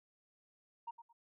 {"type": "tone with echo", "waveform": "sine", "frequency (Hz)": 932.3, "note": "A#5", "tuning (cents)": 0, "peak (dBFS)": -39, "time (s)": [0.87, 0.91], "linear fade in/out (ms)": 10, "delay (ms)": 110, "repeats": 2, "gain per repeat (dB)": -12, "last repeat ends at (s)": 1.13, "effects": ["tanh soft clip ceiling -37 dBFS"]}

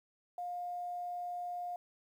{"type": "tone with quantisation", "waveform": "sine", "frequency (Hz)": 709, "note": "F5", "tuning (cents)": 26, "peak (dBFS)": -37, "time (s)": [0.38, 1.76], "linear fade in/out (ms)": 2, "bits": 11, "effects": []}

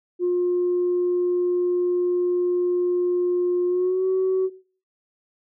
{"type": "tone with pitch glide", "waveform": "sine", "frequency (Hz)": [356, 376.1], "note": ["F4", "F#4"], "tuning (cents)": [33, 28], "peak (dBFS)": -17, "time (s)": [0.19, 4.5], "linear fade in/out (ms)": 50, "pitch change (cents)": 95, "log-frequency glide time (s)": [3.67, 4.05], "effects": ["noise-tail reverb RT60 0.4 s tail -17 dB re dry", "tanh soft clip ceiling -15 dBFS"]}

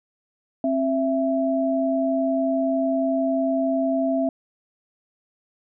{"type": "tone pair together", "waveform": "sine", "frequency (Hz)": [266.8, 664.2], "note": ["C4", "E5"], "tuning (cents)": [34, 13], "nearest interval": "octave + major third", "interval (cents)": 1579, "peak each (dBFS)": -22, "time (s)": [0.64, 4.29], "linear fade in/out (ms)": 2, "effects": []}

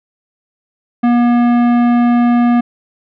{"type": "tone with tanh clipping", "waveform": "sine", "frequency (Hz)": 240, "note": "B3", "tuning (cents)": -49, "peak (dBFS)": -10, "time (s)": [1.03, 2.61], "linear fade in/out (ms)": 10, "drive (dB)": 15, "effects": []}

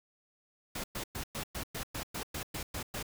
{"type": "noise bursts", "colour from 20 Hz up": "pink", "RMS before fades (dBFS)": -38, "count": 12, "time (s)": [0.75, 3.028], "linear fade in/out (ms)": 5, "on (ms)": 89, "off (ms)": 110, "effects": []}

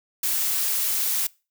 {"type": "noise", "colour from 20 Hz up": "blue", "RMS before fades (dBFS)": -24, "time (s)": [0.23, 1.27], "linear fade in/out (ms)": 5, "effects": ["noise-tail reverb RT60 0.3 s tail -23 dB re dry"]}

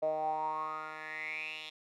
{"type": "tone with band-pass filter sweep", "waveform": "10% pulse", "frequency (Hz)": 155.56, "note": "D#3", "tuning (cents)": 0, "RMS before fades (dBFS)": -37, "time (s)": [0.02, 1.7], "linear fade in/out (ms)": 10, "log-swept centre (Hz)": [600, 3300], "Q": 8.8, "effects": []}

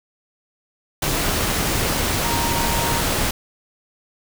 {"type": "tone in noise", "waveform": "sine", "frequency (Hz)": 932.3, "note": "A#5", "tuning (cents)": 0, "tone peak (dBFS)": -25, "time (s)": [2.24, 3.01], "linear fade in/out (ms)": 5, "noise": "pink", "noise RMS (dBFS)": -21, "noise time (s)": [1.02, 3.31], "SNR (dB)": -7, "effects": []}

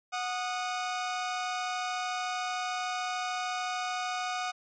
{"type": "tone pair together", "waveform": "sawtooth", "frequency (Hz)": [734.3, 1235], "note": ["F#5", "D#6"], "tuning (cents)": [-13, -13], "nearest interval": "major sixth", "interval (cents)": 900, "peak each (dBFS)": [-29, -32], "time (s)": [0.12, 4.52], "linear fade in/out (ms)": 20, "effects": ["resampled to 16000 Hz"]}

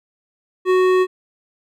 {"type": "tone with hard clipping", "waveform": "triangle", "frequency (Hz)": 370, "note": "F#4", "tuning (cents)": 0, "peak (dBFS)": -14, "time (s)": [0.65, 1.07], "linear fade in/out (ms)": 50, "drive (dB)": 17, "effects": []}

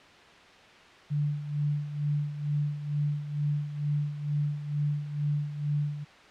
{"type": "tone with tremolo", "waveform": "sine", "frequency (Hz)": 146.83, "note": "D3", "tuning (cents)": 0, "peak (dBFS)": -24, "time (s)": [1.1, 6.05], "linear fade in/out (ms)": 20, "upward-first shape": "sine", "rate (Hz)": 2.2, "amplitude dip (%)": 70, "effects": ["white hiss -52 dBFS RMS until 6.3 s", "low-pass 3000 Hz 12 dB/octave"]}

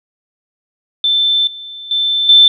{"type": "tone with level steps", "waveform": "sine", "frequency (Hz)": 3540, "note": "A7", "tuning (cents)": 10, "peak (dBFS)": [-10, -27, -12, -3], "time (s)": [1.04, 2.48], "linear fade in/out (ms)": 2, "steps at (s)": [1.47, 1.91, 2.29], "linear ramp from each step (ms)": 2, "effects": []}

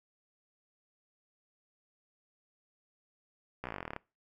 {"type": "slowing click train", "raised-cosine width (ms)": 0.5, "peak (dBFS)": -23, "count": 16, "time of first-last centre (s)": [3.64, 3.964], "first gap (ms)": 15, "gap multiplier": 1.05, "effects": ["noise-tail reverb RT60 0.3 s tail -23 dB re dry"]}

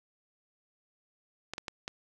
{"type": "clicks", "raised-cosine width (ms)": 0.2, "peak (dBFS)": -19, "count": 4, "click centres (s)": [1.536, 1.581, 1.682, 1.879], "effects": []}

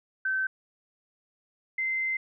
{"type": "tone pair in turn", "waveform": "sine", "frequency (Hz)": [1540, 2074], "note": ["G6", "C7"], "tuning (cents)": [-31, -16], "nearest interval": "perfect fourth", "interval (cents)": 515, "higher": "second", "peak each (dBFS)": [-25, -26], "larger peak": "first", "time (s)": [[0.25, 0.47], [1.78, 2.17]], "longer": "second", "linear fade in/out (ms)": 5, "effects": []}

